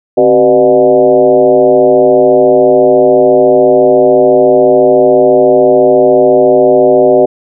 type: tone with frequency modulation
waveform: sine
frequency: 493.9 Hz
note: B4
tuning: in tune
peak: -3 dBFS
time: 0.17-7.26 s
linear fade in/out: 10 ms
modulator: 114 Hz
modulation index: 1.6
effects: none